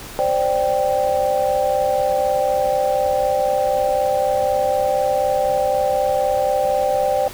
sine chord, C suspended second, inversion none, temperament equal, 523.3 / 587.3 / 784 Hz, C5 / D5 / G5, 0 / 0 / 0 cents, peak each -20 dBFS, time 0.19-7.28 s, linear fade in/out 0 ms, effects pink hiss -35 dBFS RMS until 7.33 s

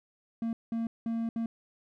triangle tone bursts at uneven times, 228.7 Hz, A#3, 33 cents flat, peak -27 dBFS, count 4, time 0.42-0.53 / 0.72-0.87 / 1.06-1.29 / 1.36-1.46 s, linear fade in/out 2 ms, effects none

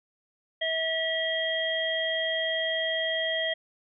harmonic tone, 647 Hz, E5, 32 cents flat, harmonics 1 / 3 / 5, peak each -30 / -30 / -30 dBFS, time 0.61-3.54 s, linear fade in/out 10 ms, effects none

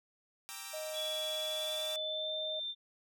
5% pulse chord, E half-diminished seventh, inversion first, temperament equal with one note detuned, 789 / 932.3 / 1174.7 / 1318.5 Hz, G5 / Bb5 / D6 / E6, +11 / 0 / 0 / 0 cents, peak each -37 dBFS, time 0.49-1.96 s, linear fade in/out 0 ms
sine tone, 622.3 Hz, D#5, in tune, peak -39 dBFS, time 0.73-2.6 s, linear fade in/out 10 ms
sine tone with pitch glide, 3387 to 3578 Hz, G#7 to A7, +33 to +28 cents, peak -36 dBFS, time 0.93-2.75 s, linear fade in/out 50 ms, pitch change +95 cents, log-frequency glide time 1.34-2.33 s
effects none

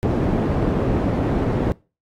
white low-pass noise, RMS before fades -20 dBFS, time 0.03-1.72 s, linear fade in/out 0 ms, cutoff 360 Hz, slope 12 dB/octave, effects noise-tail reverb RT60 0.3 s tail -22 dB re dry + AAC 48 kbps

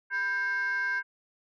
sine tone with frequency modulation, 1578 Hz, G6, 11 cents sharp, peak -25 dBFS, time 0.1-1.03 s, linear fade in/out 50 ms, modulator 585 Hz, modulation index 0.49, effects tanh soft clip ceiling -24 dBFS

